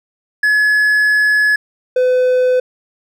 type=tone pair in turn; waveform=triangle; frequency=1700 / 505.4 Hz; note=G#6 / B4; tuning=+40 / +40 cents; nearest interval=octave + major sixth; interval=2100 cents; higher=first; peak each=-8 dBFS; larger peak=neither; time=0.43-1.56 / 1.96-2.6 s; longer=first; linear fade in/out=5 ms; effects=none